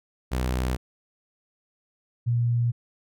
sawtooth / sine tone pair in turn, 63 / 118.93 Hz, B1 / A#2, +35 / +35 cents, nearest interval major seventh, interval 1100 cents, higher second, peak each -20 dBFS, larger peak neither, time 0.31-0.77 / 2.26-2.72 s, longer neither, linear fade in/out 20 ms, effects none

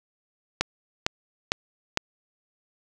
click train, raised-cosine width 0.2 ms, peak -4 dBFS, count 4, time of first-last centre 0.61-1.974 s, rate 2.2 Hz, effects none

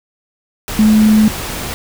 sine tone in noise, 215.3 Hz, A3, 37 cents flat, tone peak -6 dBFS, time 0.79-1.28 s, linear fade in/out 0 ms, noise pink, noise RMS -23 dBFS, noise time 0.68-1.74 s, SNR +14 dB, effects none

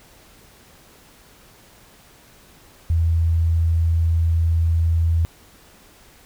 sine tone, 82.7 Hz, E2, 6 cents sharp, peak -15 dBFS, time 2.9-5.25 s, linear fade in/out 0 ms, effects pink hiss -50 dBFS RMS until 6.25 s

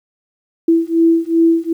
sine beating tone pair, 329.6 / 332.2 Hz, E4 / E4, 0 / +13 cents, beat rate 2.6 Hz, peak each -13 dBFS, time 0.68-1.73 s, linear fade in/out 5 ms, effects 8-bit

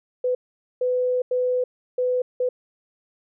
sine tone bursts at uneven times, 501 Hz, B4, 25 cents sharp, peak -19 dBFS, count 5, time 0.24-0.35 / 0.81-1.22 / 1.31-1.64 / 1.98-2.22 / 2.4-2.49 s, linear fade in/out 5 ms, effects none

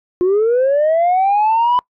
sine linear sweep, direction up, 350 to 1000 Hz, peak -9 dBFS, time 0.21-1.79 s, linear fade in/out 0 ms, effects noise-tail reverb RT60 0.1 s tail -25 dB re dry + tanh soft clip ceiling -9 dBFS

